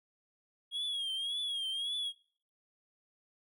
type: tone with vibrato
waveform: triangle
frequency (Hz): 3285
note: G#7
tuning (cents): -20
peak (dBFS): -32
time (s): 0.71-2.13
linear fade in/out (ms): 50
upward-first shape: triangle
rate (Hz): 1.8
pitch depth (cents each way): 100
effects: noise-tail reverb RT60 0.5 s tail -23 dB re dry